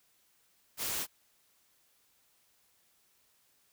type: noise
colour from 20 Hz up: white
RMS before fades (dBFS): -35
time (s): 0.77-1.07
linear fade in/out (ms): 50
effects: white hiss -70 dBFS RMS until 3.72 s